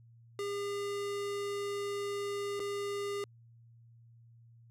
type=tone with dropouts; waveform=square; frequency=404.2 Hz; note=G#4; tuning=47 cents flat; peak=-35 dBFS; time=0.39-3.24 s; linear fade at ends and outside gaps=1 ms; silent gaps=2.595-2.601 s; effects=added 116 Hz sine -56 dBFS peak until 4.7 s + low-pass 11000 Hz 12 dB/octave